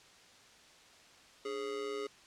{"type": "tone with amplitude modulation", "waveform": "square", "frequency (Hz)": 415.3, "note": "G#4", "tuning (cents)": 0, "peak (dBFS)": -34, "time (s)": [1.45, 2.07], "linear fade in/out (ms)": 5, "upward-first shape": "sine", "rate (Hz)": 122, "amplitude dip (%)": 70, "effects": ["white hiss -59 dBFS RMS until 2.26 s", "low-pass 6000 Hz 12 dB/octave"]}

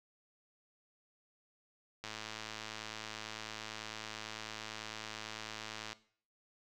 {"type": "click train", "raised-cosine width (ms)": 0.2, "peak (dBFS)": -25, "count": 425, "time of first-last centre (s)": [2.04, 5.93], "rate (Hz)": 109, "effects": ["noise-tail reverb RT60 0.5 s tail -17 dB re dry"]}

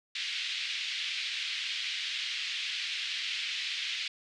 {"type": "band-pass noise", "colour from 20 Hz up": "white", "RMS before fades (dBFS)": -35, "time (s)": [0.15, 4.08], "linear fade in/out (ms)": 5, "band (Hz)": [2200, 3900], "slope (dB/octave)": 24, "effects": ["resampled to 22050 Hz"]}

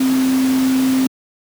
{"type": "tone in noise", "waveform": "sine", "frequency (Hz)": 261.6, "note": "C4", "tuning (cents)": 0, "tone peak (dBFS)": -12, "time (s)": [0, 1.07], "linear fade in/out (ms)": 5, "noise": "pink", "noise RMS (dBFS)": -26, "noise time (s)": [0, 1.07], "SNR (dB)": 11, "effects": ["high-pass 150 Hz 12 dB/octave"]}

